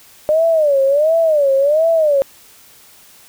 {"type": "tone with vibrato", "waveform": "sine", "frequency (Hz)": 598, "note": "D5", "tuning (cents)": 31, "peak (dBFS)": -10, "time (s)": [0.29, 2.22], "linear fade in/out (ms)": 0, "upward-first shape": "sine", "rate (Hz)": 1.4, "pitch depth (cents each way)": 180, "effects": ["white hiss -45 dBFS RMS until 3.28 s"]}